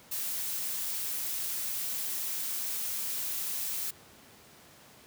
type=noise; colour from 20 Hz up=blue; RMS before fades=-34 dBFS; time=0.11-3.91 s; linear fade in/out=10 ms; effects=pink hiss -55 dBFS RMS until 5.06 s + high-pass 100 Hz 12 dB/octave